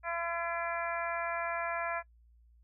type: harmonic tone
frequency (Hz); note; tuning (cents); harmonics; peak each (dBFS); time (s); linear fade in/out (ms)
338.7; E4; +47; 2 / 3 / 4 / 5 / 6 / 7; -37 / -39 / -39 / -39 / -44 / -42; 0.03-2.03; 50
effects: noise-tail reverb RT60 0.1 s tail -22 dB re dry + added 58 Hz sine -59 dBFS peak until 2.63 s